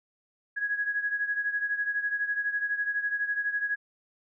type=beating tone pair; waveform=sine; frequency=1661.2 / 1673.2 Hz; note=G#6 / G#6; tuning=0 / +12 cents; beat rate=12 Hz; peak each=-28 / -33 dBFS; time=0.56-3.76 s; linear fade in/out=20 ms; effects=none